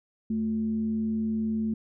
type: tone with frequency modulation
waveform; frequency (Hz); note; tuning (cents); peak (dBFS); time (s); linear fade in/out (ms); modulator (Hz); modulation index
sine; 220; A3; 0; -25; 0.3-1.74; 5; 139; 0.28
effects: none